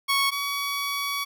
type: tone pair in turn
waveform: 15% pulse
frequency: 1108.7 / 1130 Hz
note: C#6 / C#6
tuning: 0 / +33 cents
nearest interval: unison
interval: 33 cents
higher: second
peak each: -14 / -20 dBFS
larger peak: first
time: 0.08-0.31 / 0.31-1.25 s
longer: second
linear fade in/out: 20 ms
effects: none